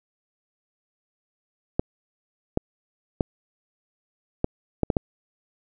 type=clicks; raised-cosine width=2 ms; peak=-7 dBFS; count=7; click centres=1.795 / 2.574 / 3.208 / 4.444 / 4.833 / 4.902 / 4.968 s; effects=none